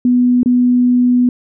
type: tone with dropouts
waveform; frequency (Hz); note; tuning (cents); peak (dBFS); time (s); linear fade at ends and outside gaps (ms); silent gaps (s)
sine; 246.9; B3; 0; -8; 0.05-1.29; 2; 0.432-0.459
effects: none